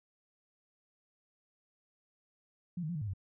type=tone with pitch steps; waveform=sine; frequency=176.3 / 154 / 174.7 / 150 / 106.6 / 95.8 Hz; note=F3 / D#3 / F3 / D3 / G#2 / G2; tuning=+17 / -17 / +1 / +37 / +46 / -39 cents; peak=-34 dBFS; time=2.77-3.136 s; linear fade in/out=5 ms; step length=61 ms; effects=none